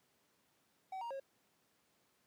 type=tone with pitch steps; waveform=triangle; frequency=760 / 938 / 543 Hz; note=F#5 / A#5 / C#5; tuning=+46 / +11 / -36 cents; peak=-39 dBFS; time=0.92-1.199 s; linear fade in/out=5 ms; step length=93 ms; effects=pink hiss -75 dBFS RMS until 2.26 s + high-pass 150 Hz 12 dB/octave